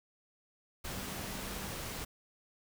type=tone in noise; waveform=sine; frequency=196 Hz; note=G3; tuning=in tune; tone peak=-49 dBFS; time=0.94-1.69 s; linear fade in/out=10 ms; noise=pink; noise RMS=-41 dBFS; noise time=0.84-2.05 s; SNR=-11 dB; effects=none